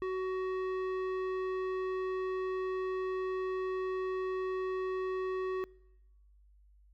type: tone with low-pass filter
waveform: square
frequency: 374.1 Hz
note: F#4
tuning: 19 cents sharp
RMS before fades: -35 dBFS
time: 0.02-5.64 s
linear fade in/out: 0 ms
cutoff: 1800 Hz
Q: 0.87
effects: noise-tail reverb RT60 1.0 s tail -25 dB re dry + added 50 Hz sine -59 dBFS peak until 6.93 s